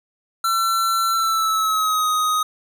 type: tone with pitch glide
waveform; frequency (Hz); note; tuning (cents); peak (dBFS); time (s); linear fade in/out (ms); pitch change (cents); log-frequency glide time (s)
square; 1350 to 1252.3; E6 to D#6; +41 to +11; -18; 0.44-2.43; 5; -130; 1.1-2.07
effects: none